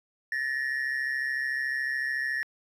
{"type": "ring-modulated tone", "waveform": "triangle", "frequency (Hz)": 1813, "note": "A#6", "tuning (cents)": -49, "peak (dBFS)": -22, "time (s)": [0.32, 2.43], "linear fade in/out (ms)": 0, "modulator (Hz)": 66.9, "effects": ["tanh soft clip ceiling -18 dBFS"]}